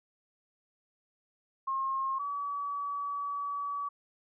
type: tone pair in turn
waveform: sine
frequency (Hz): 1073 / 1141.5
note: C6 / D6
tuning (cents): +43 / -50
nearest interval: minor second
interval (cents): 107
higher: second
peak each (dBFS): -29 / -32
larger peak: first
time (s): 1.67-2.19 / 2.19-3.89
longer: second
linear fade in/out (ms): 10
effects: none